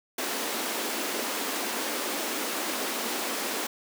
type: high-pass noise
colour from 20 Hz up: pink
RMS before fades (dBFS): -31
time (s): 0.18-3.67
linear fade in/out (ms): 5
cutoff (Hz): 230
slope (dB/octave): 48
effects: none